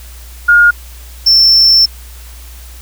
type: tone pair in turn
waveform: sine / triangle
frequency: 1424 / 5376 Hz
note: F6 / E8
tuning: +33 / +33 cents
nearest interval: octave + major seventh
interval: 2300 cents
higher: second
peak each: -3 dBFS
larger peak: neither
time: 0.48-0.71 / 1.26-1.86 s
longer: second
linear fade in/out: 10 ms
effects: added 60 Hz sine -30 dBFS peak until 2.81 s + white hiss -38 dBFS RMS until 2.81 s